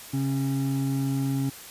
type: tone pair together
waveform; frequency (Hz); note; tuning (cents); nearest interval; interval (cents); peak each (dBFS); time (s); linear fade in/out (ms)
triangle; 136.3 / 272.4; C#3 / C#4; -29 / -30; octave; 1199; -24 / -25; 0.13-1.5; 10
effects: white hiss -43 dBFS RMS until 1.7 s + resampled to 32000 Hz